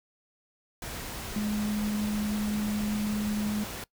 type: tone in noise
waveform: sine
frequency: 210 Hz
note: G#3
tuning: 19 cents sharp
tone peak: -27 dBFS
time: 1.36-3.64 s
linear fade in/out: 2 ms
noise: pink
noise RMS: -38 dBFS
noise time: 0.82-3.84 s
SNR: +8 dB
effects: noise-tail reverb RT60 0.1 s tail -21 dB re dry